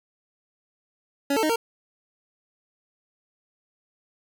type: tone with pitch steps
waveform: 25% pulse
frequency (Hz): 280.7 / 443.7 / 309.9 / 460.2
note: C#4 / A4 / D#4 / A#4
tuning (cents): +22 / +14 / -7 / -22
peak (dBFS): -17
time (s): 1.3-1.56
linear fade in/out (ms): 5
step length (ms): 65
effects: none